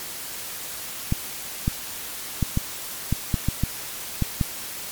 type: clicks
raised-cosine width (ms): 5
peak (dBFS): -8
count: 10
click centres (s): 1.124 / 1.679 / 2.427 / 2.574 / 3.126 / 3.342 / 3.486 / 3.636 / 4.223 / 4.412
effects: white hiss -34 dBFS RMS until 4.91 s + MP3 96 kbps